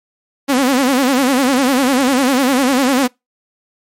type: tone with vibrato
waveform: sawtooth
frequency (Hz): 263.6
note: C4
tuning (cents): +13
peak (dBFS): -7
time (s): 0.48-3.08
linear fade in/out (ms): 20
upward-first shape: sine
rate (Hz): 10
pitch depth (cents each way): 130
effects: noise-tail reverb RT60 0.2 s tail -25 dB re dry + MP3 64 kbps